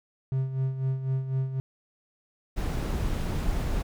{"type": "tone with tremolo", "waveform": "triangle", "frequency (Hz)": 132.4, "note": "C3", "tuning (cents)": 21, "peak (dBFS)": -21, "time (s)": [0.32, 1.6], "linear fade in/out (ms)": 0, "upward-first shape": "sine", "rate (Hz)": 4, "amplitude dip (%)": 65}
{"type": "noise", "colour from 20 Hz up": "brown", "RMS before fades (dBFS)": -28, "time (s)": [2.56, 3.83], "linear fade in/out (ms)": 20}
{"effects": []}